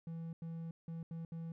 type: tone bursts at uneven times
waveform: triangle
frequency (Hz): 165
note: E3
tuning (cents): +2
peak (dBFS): -39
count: 5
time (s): 0.07-0.33 / 0.42-0.71 / 0.88-1.03 / 1.11-1.25 / 1.32-1.52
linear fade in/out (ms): 2
effects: none